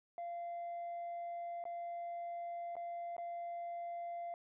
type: tone with dropouts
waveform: sine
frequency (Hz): 690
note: F5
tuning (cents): -21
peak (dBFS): -38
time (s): 0.18-4.34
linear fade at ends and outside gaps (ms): 1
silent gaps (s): 1.64-1.653 / 2.755-2.766 / 3.166-3.181
effects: tanh soft clip ceiling -39 dBFS